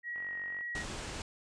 sine tone with vibrato, 1900 Hz, A#6, 33 cents sharp, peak -36 dBFS, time 0.03-0.85 s, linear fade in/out 50 ms, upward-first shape sine, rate 2 Hz, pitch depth 12 cents each way
click train, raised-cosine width 0.5 ms, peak -37 dBFS, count 22, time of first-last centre 0.16-0.61 s, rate 46.7 Hz
pink low-pass noise, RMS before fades -41 dBFS, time 0.75-1.22 s, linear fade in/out 2 ms, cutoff 8800 Hz, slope 48 dB/octave
effects none

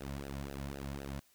sawtooth tone with flanger, 69.3 Hz, C#2, in tune, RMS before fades -42 dBFS, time 0-1.2 s, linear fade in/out 10 ms, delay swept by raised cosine 0.88 to 2.58 ms, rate 3.9 Hz, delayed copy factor -0.9, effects white hiss -68 dBFS RMS until 1.34 s

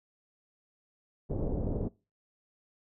pink low-pass noise, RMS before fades -32 dBFS, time 1.29-1.89 s, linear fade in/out 20 ms, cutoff 550 Hz, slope 24 dB/octave, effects noise-tail reverb RT60 0.3 s tail -23 dB re dry

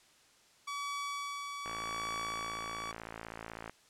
sawtooth tone with tremolo, 1140 Hz, C#6, 48 cents sharp, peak -32 dBFS, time 0.67-2.92 s, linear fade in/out 10 ms, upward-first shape sine, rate 0.85 Hz, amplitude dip 35%
click train, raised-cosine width 0.5 ms, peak -27 dBFS, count 115, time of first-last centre 1.66-3.696 s, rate 56 Hz
effects white hiss -64 dBFS RMS until 3.89 s + low-pass 8000 Hz 12 dB/octave

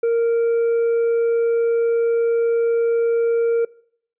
sine tone with hard clipping, 464.1 Hz, A#4, 8 cents flat, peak -16 dBFS, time 0.03-3.65 s, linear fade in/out 5 ms, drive 2 dB, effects noise-tail reverb RT60 0.6 s tail -22 dB re dry + resampled to 8000 Hz

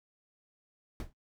brown noise with exponential decay, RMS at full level -31 dBFS, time 1-1.13 s, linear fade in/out 1 ms, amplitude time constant 28 ms, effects noise-tail reverb RT60 0.1 s tail -24 dB re dry

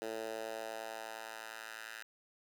10% pulse tone with high-pass filter sweep, 111.4 Hz, A2, 22 cents sharp, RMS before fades -44 dBFS, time 0.02-2.03 s, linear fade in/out 0 ms, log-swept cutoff 410 to 1600 Hz, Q 1.8, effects none

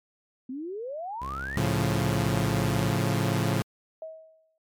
sine exponential sweep, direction up, 246.9 to 1928 Hz, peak -32 dBFS, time 0.49-1.57 s, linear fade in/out 5 ms
sawtooth tone with pitch glide, 67.4 to 59.7 Hz, C#2 to A#1, -48 to +42 cents, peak -32 dBFS, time 1.21-2.92 s, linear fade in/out 10 ms, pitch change -210 cents, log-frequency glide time 2-2.41 s
sawtooth chord, A augmented, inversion none, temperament equal, 110 / 138.59 / 174.61 Hz, A2 / C#3 / E#3, 0 / 0 / 0 cents, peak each -23 / -24 / -25 dBFS, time 1.57-3.62 s, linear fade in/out 0 ms
sine tone with exponential decay, 639 Hz, D#5, 46 cents sharp, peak -33 dBFS, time 4.02-4.58 s, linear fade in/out 2 ms, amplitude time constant 120 ms
effects MP3 96 kbps

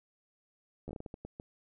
slowing click train, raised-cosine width 2 ms, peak -29 dBFS, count 10, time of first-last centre 0.88-1.399 s, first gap 12 ms, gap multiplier 1.37, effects none

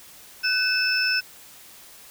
sine tone cluster, 1506 / 2611 / 5280 Hz, F#6 / E7 / E8, +30 / -17 / +2 cents, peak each -24 / -25 / -24 dBFS, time 0.43-1.21 s, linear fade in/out 20 ms, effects white hiss -47 dBFS RMS until 2.1 s

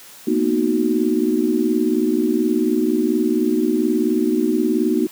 sine chord, B major seventh, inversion third, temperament equal with one note detuned, 228.2 / 246.9 / 311.1 / 370 Hz, A#3 / B3 / D#4 / F#4, -37 / 0 / 0 / 0 cents, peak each -22 / -21 / -19 / -21 dBFS, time 0.27-5.07 s, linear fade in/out 5 ms, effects white hiss -42 dBFS RMS until 5.11 s + high-pass 150 Hz 12 dB/octave

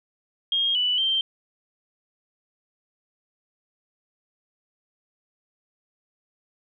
sine tone with pitch steps, 3241 / 2970 / 3141 Hz, G#7 / F#7 / G7, -43 / +6 / +3 cents, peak -20 dBFS, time 0.52-1.21 s, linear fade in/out 2 ms, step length 230 ms, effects none

